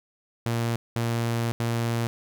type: tone bursts at uneven times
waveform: sawtooth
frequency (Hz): 116.7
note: A#2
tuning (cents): +2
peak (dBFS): -20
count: 3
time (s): 0.46-0.76 / 0.96-1.52 / 1.6-2.07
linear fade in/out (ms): 0
effects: none